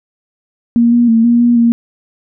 sine tone with pitch steps, 235.1 / 238.9 / 226.9 / 237.1 / 239.2 / 233.7 Hz, A#3 / A#3 / A#3 / A#3 / A#3 / A#3, +15 / +43 / -47 / +30 / +45 / +5 cents, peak -6 dBFS, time 0.76-1.72 s, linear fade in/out 0 ms, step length 160 ms, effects none

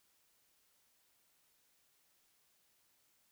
silence, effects white hiss -74 dBFS RMS until 3.31 s

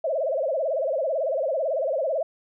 sine tone with vibrato, 587.3 Hz, D5, in tune, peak -22 dBFS, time 0.04-2.23 s, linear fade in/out 5 ms, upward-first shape sine, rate 18 Hz, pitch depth 220 cents each way, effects none

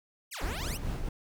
10% pulse exponential two-way sweep, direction down then up, 3253 to 262.4 to 3253 Hz, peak -29 dBFS, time 0.31-0.78 s, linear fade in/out 20 ms, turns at 0.43 s
brown noise with tremolo, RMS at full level -32 dBFS, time 0.41-1.09 s, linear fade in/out 5 ms, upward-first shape sine, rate 4.5 Hz, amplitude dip 45%
effects none

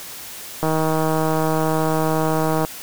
click train, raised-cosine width 1 ms, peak -7 dBFS, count 320, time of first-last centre 0.63-2.649 s, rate 158 Hz, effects white hiss -35 dBFS RMS until 2.82 s

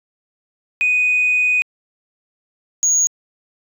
sine tone pair in turn, 2489 / 6668 Hz, D#7 / G#8, 0 / +6 cents, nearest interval octave + perfect fourth, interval 1706 cents, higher second, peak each -12 / -11 dBFS, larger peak second, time 0.81-1.62 / 2.83-3.07 s, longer first, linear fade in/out 0 ms, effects tanh soft clip ceiling -9 dBFS

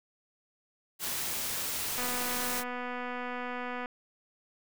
white noise, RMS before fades -34 dBFS, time 0.99-2.64 s, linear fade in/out 50 ms
click train, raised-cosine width 0.5 ms, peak -23 dBFS, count 465, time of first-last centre 1.98-3.859 s, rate 247 Hz
effects none

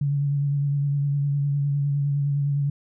sine tone with vibrato, 142.2 Hz, C#3, 45 cents sharp, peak -20 dBFS, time 0.01-2.7 s, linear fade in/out 5 ms, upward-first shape sine, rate 9.8 Hz, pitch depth 25 cents each way, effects none

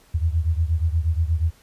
sine beating tone pair, 78.9 / 87.3 Hz, D#2 / F2, +25 / 0 cents, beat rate 8.4 Hz, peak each -20 / -23 dBFS, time 0.14-1.51 s, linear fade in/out 10 ms, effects pink hiss -55 dBFS RMS until 1.62 s + resampled to 32000 Hz

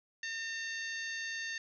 harmonic tone, 907 Hz, A#5, 48 cents flat, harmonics 2 / 3 / 4 / 5 / 6 / 7, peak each -38 / -46 / -48 / -47 / -56 / -48 dBFS, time 0.23-1.58 s, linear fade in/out 2 ms, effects none

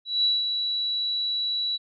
sine tone with ADSR envelope, 3926 Hz, B7, 11 cents flat, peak -18 dBFS, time 0.05-1.78 s, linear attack 190 ms, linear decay 190 ms, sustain -6 dB, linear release 28 ms, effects none

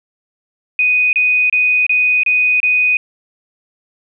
sine tone bursts, 2490 Hz, D#7, 1 cent sharp, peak -10 dBFS, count 6, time 0.79-2.97 s, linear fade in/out 2 ms, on 340 ms, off 28 ms, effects none

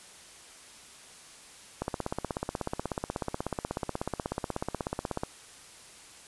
click train, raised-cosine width 1 ms, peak -16 dBFS, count 57, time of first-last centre 1.82-5.235 s, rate 16.4 Hz, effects white hiss -51 dBFS RMS until 6.27 s + resampled to 24000 Hz

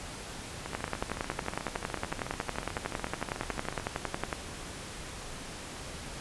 two click trains, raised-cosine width 0.5 ms, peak -15 / -21 dBFS, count 40 / 44, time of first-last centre 0.75-4.328 / 0.66-3.799 s, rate 10.9 / 13.7 Hz, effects pink hiss -42 dBFS RMS until 6.2 s + resampled to 24000 Hz

